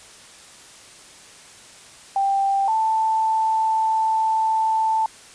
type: tone pair in turn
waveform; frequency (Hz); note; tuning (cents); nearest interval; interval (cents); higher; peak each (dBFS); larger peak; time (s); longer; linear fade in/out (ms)
sine; 787 / 883.4; G5 / A5; +7 / +7; major second; 200; second; -17; neither; 2.16-2.68 / 2.68-5.06; second; 2
effects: white hiss -45 dBFS RMS until 5.34 s + resampled to 22050 Hz